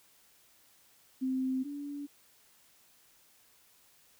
sine tone pair in turn, 260.6 / 286.8 Hz, C4 / D4, -7 / -41 cents, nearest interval major second, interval 166 cents, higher second, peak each -29 / -37 dBFS, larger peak first, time 1.21-1.64 / 1.64-2.07 s, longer neither, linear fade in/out 20 ms, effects white hiss -64 dBFS RMS until 4.19 s

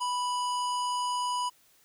harmonic tone with a mistuned harmonic, 987 Hz, B5, 1 cent flat, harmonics 1 / 3 / 5 / 7 / 9 / 10, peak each -28 / -38 / -42 / -45 / -47 / -48 dBFS, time 0-1.5 s, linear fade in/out 20 ms, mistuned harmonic 7, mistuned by -49 cents, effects white hiss -63 dBFS RMS until 1.84 s

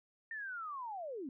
sine linear sweep, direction down, 1826 to 241.9 Hz, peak -40 dBFS, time 0.31-1.29 s, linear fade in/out 2 ms, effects none

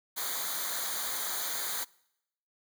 white noise with comb filter, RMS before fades -34 dBFS, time 0.16-1.85 s, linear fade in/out 20 ms, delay 0.37 ms, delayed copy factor -0.85, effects noise-tail reverb RT60 0.8 s tail -24 dB re dry

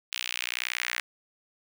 sawtooth tone with high-pass filter sweep, 61 Hz, B1, 21 cents flat, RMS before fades -33 dBFS, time 0.12-1 s, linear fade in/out 0 ms, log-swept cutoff 2900 to 1900 Hz, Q 2.4, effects none

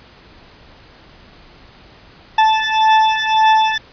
40% pulse beating tone pair, 875 / 876.8 Hz, A5 / A5, -10 / -6 cents, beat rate 1.8 Hz, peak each -13 dBFS, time 2.38-3.78 s, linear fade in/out 5 ms, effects pink hiss -44 dBFS RMS until 3.92 s + resampled to 11025 Hz

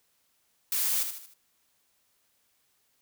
blue noise with echo, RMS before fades -28 dBFS, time 0.72-1.03 s, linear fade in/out 2 ms, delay 77 ms, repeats 4, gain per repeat -7 dB, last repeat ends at 1.338 s, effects white hiss -71 dBFS RMS until 3.01 s

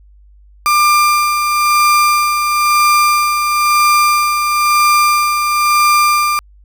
35% pulse tone with tremolo, 1193 Hz, D6, 27 cents sharp, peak -6 dBFS, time 0.66-6.39 s, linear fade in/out 0 ms, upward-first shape sine, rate 1 Hz, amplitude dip 45%, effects added 50 Hz sine -41 dBFS peak until 6.64 s

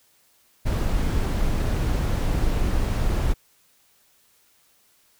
brown noise, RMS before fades -22 dBFS, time 0.65-3.34 s, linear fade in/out 20 ms, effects white hiss -61 dBFS RMS until 5.19 s

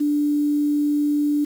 sine tone with quantisation, 293.7 Hz, D4, in tune, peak -17 dBFS, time 0-1.45 s, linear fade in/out 10 ms, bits 7, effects none

